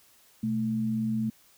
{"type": "tone pair together", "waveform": "sine", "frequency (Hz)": [123.47, 220], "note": ["B2", "A3"], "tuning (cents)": [0, 0], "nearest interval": "minor seventh", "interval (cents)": 1000, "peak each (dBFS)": [-34, -26], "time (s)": [0.43, 1.3], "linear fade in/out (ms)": 5, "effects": ["white hiss -60 dBFS RMS until 1.57 s"]}